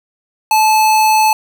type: tone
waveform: square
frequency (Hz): 868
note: A5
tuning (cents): -24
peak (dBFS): -9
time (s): 0.51-1.33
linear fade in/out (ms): 2
effects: none